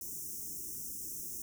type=band-stop noise; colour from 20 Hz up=white; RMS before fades=-42 dBFS; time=0.01-1.42 s; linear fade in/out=2 ms; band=420 to 5500 Hz; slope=96 dB/octave; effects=none